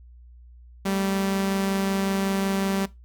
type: tone pair together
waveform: sawtooth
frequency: 194.64 / 220 Hz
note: G3 / A3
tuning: -12 / 0 cents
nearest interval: major second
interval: 212 cents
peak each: -19 / -30 dBFS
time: 0.85-2.86 s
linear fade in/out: 10 ms
effects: noise-tail reverb RT60 0.2 s tail -19 dB re dry + added 60 Hz sine -45 dBFS peak until 3.04 s